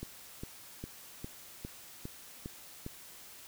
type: click train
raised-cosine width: 3 ms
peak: -27 dBFS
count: 8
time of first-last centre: 0.03-2.864 s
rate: 2.47 Hz
effects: white hiss -52 dBFS RMS until 3.47 s